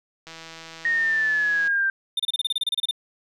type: click train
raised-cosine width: 0.2 ms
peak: -23 dBFS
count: 230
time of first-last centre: 0.27-1.675 s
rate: 163 Hz
type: linear sweep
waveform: sine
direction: down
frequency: 1864.7 to 1568 Hz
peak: -19 dBFS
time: 0.85-1.9 s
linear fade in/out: 2 ms
type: tone bursts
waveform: triangle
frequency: 3604 Hz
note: A7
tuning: 41 cents sharp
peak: -19 dBFS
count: 14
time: 2.17-2.911 s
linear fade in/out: 5 ms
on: 26 ms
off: 29 ms
effects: none